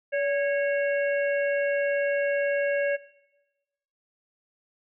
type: harmonic tone with a mistuned harmonic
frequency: 549 Hz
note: C#5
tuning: 17 cents flat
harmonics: 1 / 3 / 4 / 5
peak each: -24 / -31 / -37 / -39 dBFS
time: 0.12-2.97 s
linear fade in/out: 20 ms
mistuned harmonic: 1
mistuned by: +63 cents
effects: noise-tail reverb RT60 1.0 s tail -18 dB re dry